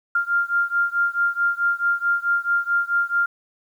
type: beating tone pair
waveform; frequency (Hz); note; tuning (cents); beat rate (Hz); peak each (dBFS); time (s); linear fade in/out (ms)
sine; 1395 / 1399.6; F6 / F6; -2 / +3; 4.6; -21 / -22; 0.15-3.26; 5
effects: 9-bit